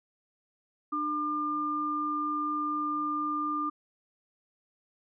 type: tone pair together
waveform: sine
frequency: 299.3 / 1200 Hz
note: D4 / D6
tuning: +33 / +37 cents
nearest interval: 2 octaves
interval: 2404 cents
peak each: -34 / -29 dBFS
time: 0.92-3.7 s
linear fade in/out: 10 ms
effects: none